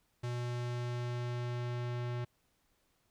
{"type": "tone with low-pass filter sweep", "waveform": "square", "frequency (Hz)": 121.5, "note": "B2", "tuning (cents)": -28, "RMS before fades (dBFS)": -37, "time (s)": [0.23, 2.25], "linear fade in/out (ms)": 10, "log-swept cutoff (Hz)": [7200, 3400], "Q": 0.72, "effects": ["pink hiss -75 dBFS RMS until 3.1 s"]}